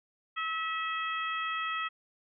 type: harmonic tone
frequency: 647 Hz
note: E5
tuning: 32 cents flat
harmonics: 2 / 3 / 4 / 5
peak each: -33 / -37 / -39 / -41 dBFS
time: 0.36-1.89 s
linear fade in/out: 20 ms
effects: none